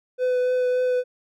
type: tone with vibrato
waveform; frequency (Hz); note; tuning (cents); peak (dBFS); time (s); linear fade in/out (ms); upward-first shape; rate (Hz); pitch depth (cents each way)
triangle; 502; B4; +28; -17; 0.18-1.04; 50; triangle; 3.5; 14
effects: none